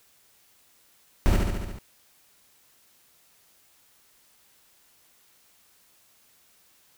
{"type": "noise with echo", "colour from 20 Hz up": "brown", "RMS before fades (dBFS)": -19, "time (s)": [1.26, 1.36], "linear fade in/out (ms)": 0, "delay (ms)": 71, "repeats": 6, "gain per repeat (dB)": -3, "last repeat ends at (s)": 1.786, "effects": ["white hiss -61 dBFS RMS until 6.97 s"]}